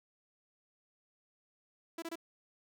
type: tone bursts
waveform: sawtooth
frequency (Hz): 331.9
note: E4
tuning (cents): +12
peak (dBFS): -35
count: 3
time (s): 1.98-2.156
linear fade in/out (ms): 5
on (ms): 42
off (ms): 25
effects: none